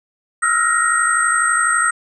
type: tone cluster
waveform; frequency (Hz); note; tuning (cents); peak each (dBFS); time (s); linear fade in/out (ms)
sine; 1294 / 1374 / 1426 / 1878 / 8330; E6 / F6 / F6 / A#6 / C9; -32 / -29 / +36 / +12 / -9; -20; 0.42-1.91; 10
effects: none